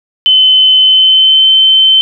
sine tone with pitch glide, 3048 to 3083 Hz, G7 to G7, -49 to -29 cents, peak -3 dBFS, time 0.26-2.01 s, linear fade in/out 0 ms, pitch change +20 cents, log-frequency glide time 0.82-1.49 s, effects none

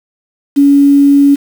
sine tone with quantisation, 281.9 Hz, C#4, 29 cents sharp, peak -3 dBFS, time 0.56-1.36 s, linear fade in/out 20 ms, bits 5, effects none

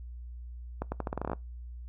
accelerating click train, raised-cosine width 1 ms, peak -18 dBFS, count 12, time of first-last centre 0.82-1.332 s, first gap 100 ms, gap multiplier 0.83, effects noise-tail reverb RT60 0.2 s tail -22 dB re dry + added 60 Hz sine -40 dBFS peak until 1.88 s

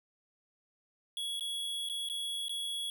square tone with dropouts, 3351 Hz, G#7, 15 cents sharp, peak -35 dBFS, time 1.17-2.9 s, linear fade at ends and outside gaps 1 ms, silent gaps 1.396-1.408 / 1.889-1.897 / 2.088-2.098 / 2.483-2.494 s, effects none

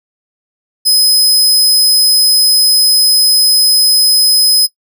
sawtooth tone, 5060 Hz, D#8, 28 cents sharp, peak -4 dBFS, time 0.85-4.67 s, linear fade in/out 20 ms, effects noise-tail reverb RT60 0.1 s tail -18 dB re dry

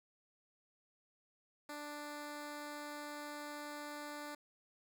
10% pulse tone, 294.6 Hz, D4, 6 cents sharp, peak -36 dBFS, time 1.69-4.35 s, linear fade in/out 5 ms, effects none

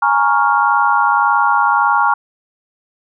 sine chord, Bb minor seventh, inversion third, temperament equal, 830.6 / 932.3 / 1108.7 / 1396.9 Hz, Ab5 / Bb5 / Db6 / F6, 0 / 0 / 0 / 0 cents, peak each -16 dBFS, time 0.02-2.14 s, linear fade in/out 5 ms, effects none

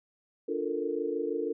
sine chord, Bb major seventh, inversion first, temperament equal, 293.7 / 349.2 / 440 / 466.2 Hz, D4 / F4 / A4 / Bb4, 0 / 0 / 0 / 0 cents, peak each -36 / -35 / -33 / -34 dBFS, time 0.48-1.53 s, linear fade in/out 10 ms, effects none

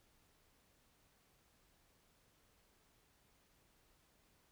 silence, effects pink hiss -73 dBFS RMS until 4.51 s

